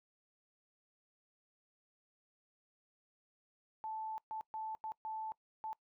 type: tone bursts at uneven times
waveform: sine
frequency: 876 Hz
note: A5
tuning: 8 cents flat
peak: -39 dBFS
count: 6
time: 3.84-4.18 / 4.31-4.41 / 4.54-4.75 / 4.84-4.92 / 5.05-5.32 / 5.64-5.73 s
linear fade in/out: 0 ms
effects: noise-tail reverb RT60 0.1 s tail -22 dB re dry